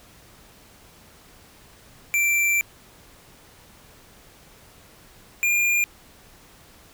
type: tone pair in turn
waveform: square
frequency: 2349 / 2408 Hz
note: D7 / D7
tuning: 0 / +43 cents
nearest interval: unison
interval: 43 cents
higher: second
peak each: -19 dBFS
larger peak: neither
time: 2.14-2.61 / 5.43-5.84 s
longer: first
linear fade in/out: 0 ms
effects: pink hiss -51 dBFS RMS until 6.93 s